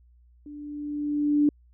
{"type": "tone with level ramp", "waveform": "sine", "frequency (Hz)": 293.7, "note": "D4", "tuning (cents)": 0, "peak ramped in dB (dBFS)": [-39, -16], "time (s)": [0.46, 1.49], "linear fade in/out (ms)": 2, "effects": ["added 60 Hz sine -54 dBFS peak until 1.73 s"]}